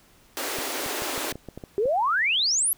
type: high-pass noise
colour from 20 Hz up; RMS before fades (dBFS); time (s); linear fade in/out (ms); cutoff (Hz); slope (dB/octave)
pink; -30; 0.37-1.32; 0; 260; 96
type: clicks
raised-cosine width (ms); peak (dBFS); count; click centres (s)
2; -23; 10; 0.586 / 0.862 / 1.021 / 1.178 / 1.325 / 1.356 / 1.487 / 1.576 / 1.638 / 1.856
type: exponential sweep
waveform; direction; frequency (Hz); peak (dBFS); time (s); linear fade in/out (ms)
sine; up; 385.6 to 11840; -20; 1.78-2.73; 0
effects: pink hiss -57 dBFS RMS until 2.77 s